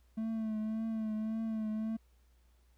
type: tone with vibrato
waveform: triangle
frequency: 219.7 Hz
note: A3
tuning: 2 cents flat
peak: -31 dBFS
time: 0.17-1.97 s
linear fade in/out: 10 ms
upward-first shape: triangle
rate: 1.8 Hz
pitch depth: 42 cents each way
effects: added 60 Hz sine -63 dBFS peak until 2.77 s + pink hiss -75 dBFS RMS until 2.77 s